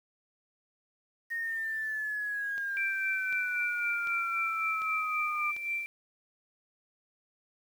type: exponential sweep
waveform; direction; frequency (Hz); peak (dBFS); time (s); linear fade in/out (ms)
sine; down; 1858 to 1200; -31; 1.3-5.52; 20
type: click train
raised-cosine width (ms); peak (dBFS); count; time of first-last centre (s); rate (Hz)
0.2; -29; 5; 2.58-5.565; 1.34
type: tone with tremolo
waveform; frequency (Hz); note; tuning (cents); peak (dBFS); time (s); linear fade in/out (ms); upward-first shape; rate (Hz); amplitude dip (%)
sine; 2349; D7; 0; -29; 2.77-5.86; 0; sine; 3.8; 55
effects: 9-bit